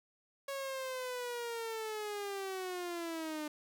sawtooth linear sweep, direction down, 554.4 to 298.9 Hz, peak -34 dBFS, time 0.48-3.48 s, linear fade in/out 5 ms, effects none

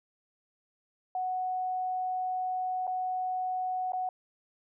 sine tone with dropouts, 740 Hz, F#5, in tune, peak -29 dBFS, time 1.15-4.09 s, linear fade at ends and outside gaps 2 ms, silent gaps 2.869-2.876 / 3.921-3.933 s, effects none

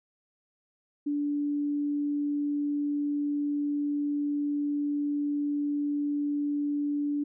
sine tone, 290.5 Hz, D4, 19 cents flat, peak -26 dBFS, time 1.06-7.24 s, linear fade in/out 10 ms, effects none

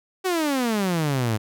sawtooth exponential sweep, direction down, 384.1 to 103.83 Hz, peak -17 dBFS, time 0.24-1.38 s, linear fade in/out 20 ms, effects none

